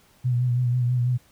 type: tone with vibrato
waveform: sine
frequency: 123.47 Hz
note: B2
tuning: in tune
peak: -19 dBFS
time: 0.24-1.18 s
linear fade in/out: 20 ms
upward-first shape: sine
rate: 6.1 Hz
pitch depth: 40 cents each way
effects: pink hiss -58 dBFS RMS until 1.31 s

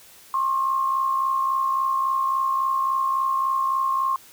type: tone pair together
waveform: sine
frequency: 1069 / 1132.6 Hz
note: C6 / C#6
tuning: +37 / +37 cents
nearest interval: minor second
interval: 100 cents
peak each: -20 / -30 dBFS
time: 0.34-4.16 s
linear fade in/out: 2 ms
effects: white hiss -49 dBFS RMS until 4.32 s

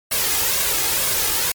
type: noise with flanger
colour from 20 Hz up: white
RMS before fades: -20 dBFS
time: 0.11-1.52 s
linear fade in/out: 5 ms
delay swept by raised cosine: 1.8 to 2.44 ms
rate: 2.1 Hz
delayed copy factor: +0.55
effects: MP3 96 kbps

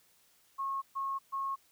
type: tone bursts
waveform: sine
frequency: 1089 Hz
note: C#6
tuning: 31 cents flat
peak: -32 dBFS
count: 3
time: 0.58-1.56 s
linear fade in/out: 20 ms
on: 240 ms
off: 130 ms
effects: white hiss -67 dBFS RMS until 1.71 s

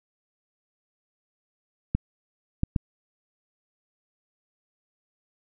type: clicks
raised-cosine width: 5 ms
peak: -10 dBFS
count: 3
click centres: 1.95 / 2.634 / 2.762 s
effects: none

